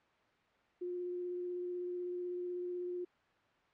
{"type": "tone with vibrato", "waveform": "sine", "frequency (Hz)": 356.4, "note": "F4", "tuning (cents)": 35, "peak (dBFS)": -37, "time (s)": [0.81, 3.05], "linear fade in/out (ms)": 10, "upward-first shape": "square", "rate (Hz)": 16, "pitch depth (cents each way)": 8, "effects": ["white hiss -69 dBFS RMS until 3.73 s", "low-pass 2000 Hz 12 dB/octave"]}